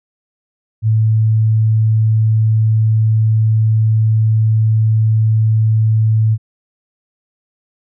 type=tone; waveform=sine; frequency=110 Hz; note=A2; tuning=in tune; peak=-9 dBFS; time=0.82-6.38 s; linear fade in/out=50 ms; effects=none